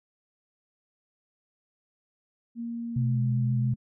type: tone with pitch glide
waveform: sine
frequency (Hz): 233.7 to 211.8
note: A#3 to G#3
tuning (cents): +5 to +34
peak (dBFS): -31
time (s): 2.55-3.76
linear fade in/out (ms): 50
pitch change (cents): -171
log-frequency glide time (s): 2.92-3.23
type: tone with vibrato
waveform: sine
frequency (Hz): 126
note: B2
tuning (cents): +35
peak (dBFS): -23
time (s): 2.96-3.74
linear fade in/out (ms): 5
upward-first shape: square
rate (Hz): 7.5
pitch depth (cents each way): 23
effects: none